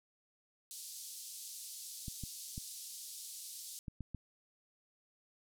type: band-pass noise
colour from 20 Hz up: white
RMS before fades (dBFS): -48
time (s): 0.71-3.79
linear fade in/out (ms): 0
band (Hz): 4000 to 12000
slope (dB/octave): 24
type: clicks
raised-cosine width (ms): 5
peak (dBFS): -30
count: 6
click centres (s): 2.082 / 2.237 / 2.579 / 3.882 / 4.007 / 4.147
effects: none